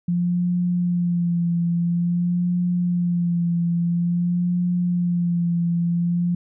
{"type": "tone with vibrato", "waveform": "sine", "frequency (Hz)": 174, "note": "F3", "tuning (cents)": -6, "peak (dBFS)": -18, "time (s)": [0.08, 6.35], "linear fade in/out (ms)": 5, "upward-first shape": "sine", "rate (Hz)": 0.49, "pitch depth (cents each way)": 32, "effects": []}